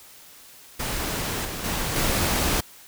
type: noise with level steps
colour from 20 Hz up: pink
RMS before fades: -28 / -32 / -27 / -23 dBFS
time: 0.79-2.61 s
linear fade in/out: 10 ms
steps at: 1.45 / 1.64 / 1.96 s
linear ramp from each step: 2 ms
effects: white hiss -48 dBFS RMS until 2.87 s